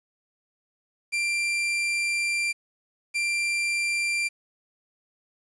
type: tone pair in turn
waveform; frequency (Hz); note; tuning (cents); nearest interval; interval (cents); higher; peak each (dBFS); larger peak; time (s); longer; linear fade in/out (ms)
40% pulse; 2368 / 2368; D7 / D7; +14 / +14; unison; 0; neither; -23; neither; 1.12-2.53 / 3.14-4.29; first; 20
effects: resampled to 22050 Hz + 9-bit